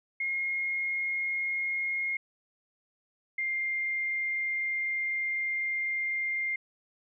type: tone pair in turn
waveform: sine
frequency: 2146 / 2108 Hz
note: C7 / C7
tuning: +43 / +12 cents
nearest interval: unison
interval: 31 cents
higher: first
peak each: -28 dBFS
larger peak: neither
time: 0.2-2.17 / 3.38-6.56 s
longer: second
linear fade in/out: 5 ms
effects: none